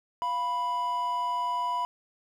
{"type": "tone pair together", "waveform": "triangle", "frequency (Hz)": [698.5, 987.1], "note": ["F5", "B5"], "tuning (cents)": [0, -1], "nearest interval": "tritone", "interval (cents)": 599, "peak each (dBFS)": [-35, -25], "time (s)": [0.22, 1.85], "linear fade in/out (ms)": 0, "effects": []}